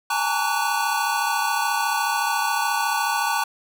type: tone cluster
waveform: square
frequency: 819 / 884 / 918 / 1135 / 1481 Hz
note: G#5 / A5 / A#5 / C#6 / F#6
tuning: -24 / +8 / -27 / +41 / +1 cents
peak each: -28 dBFS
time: 0.1-3.44 s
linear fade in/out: 5 ms
effects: none